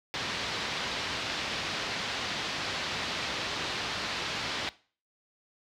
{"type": "low-pass noise", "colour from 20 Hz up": "white", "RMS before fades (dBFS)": -34, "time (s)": [0.14, 4.69], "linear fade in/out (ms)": 0, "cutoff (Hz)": 4500, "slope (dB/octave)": 24, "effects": ["noise-tail reverb RT60 0.4 s tail -19 dB re dry", "high-pass 60 Hz 12 dB/octave"]}